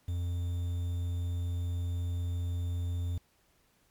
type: tone with quantisation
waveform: triangle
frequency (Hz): 87.31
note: F2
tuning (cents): 0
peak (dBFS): -28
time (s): 0.08-3.18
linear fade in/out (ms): 5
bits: 9
effects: pink hiss -69 dBFS RMS until 3.9 s + MP3 96 kbps